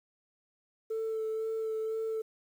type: tone with vibrato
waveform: sine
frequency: 442.1 Hz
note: A4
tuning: 8 cents sharp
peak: -29 dBFS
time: 0.9-2.22 s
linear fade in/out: 10 ms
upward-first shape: sine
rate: 2 Hz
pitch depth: 12 cents each way
effects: tanh soft clip ceiling -29 dBFS + 10-bit